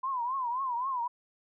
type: tone with vibrato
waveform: sine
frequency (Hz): 1011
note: B5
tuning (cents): +40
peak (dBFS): -29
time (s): 0.03-1.08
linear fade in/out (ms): 10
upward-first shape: triangle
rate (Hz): 3.8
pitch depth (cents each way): 160
effects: none